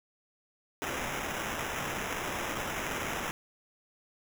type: noise with sample-and-hold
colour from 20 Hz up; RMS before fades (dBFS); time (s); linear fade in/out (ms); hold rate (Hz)
violet; -35; 0.82-3.31; 0; 4410
effects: none